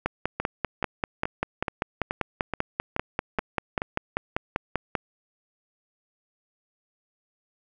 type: two click trains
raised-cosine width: 0.5 ms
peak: -9 / -12 dBFS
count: 26 / 9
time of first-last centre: 0.06-4.952 / 0.4-3.819 s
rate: 5.11 / 2.34 Hz
effects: none